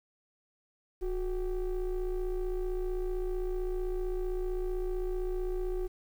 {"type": "ring-modulated tone", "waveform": "triangle", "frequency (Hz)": 196.8, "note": "G3", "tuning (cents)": 7, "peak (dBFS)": -25, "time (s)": [1.01, 5.88], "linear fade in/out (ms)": 20, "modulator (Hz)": 169, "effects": ["10-bit"]}